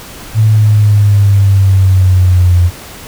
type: exponential sweep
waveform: sine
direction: down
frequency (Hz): 110 to 87.31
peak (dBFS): -4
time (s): 0.34-2.71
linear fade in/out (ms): 50
effects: pink hiss -30 dBFS RMS until 3.07 s